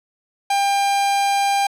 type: tone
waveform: 45% pulse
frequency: 798 Hz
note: G5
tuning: 31 cents sharp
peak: -16 dBFS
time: 0.5-1.67 s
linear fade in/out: 5 ms
effects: low-pass 11000 Hz 12 dB/octave